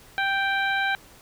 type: harmonic tone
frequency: 784 Hz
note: G5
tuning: in tune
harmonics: 1 / 2 / 3 / 4 / 5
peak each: -27 / -24 / -31 / -36 / -35 dBFS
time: 0.18-0.95 s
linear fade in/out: 0 ms
effects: pink hiss -51 dBFS RMS until 1.21 s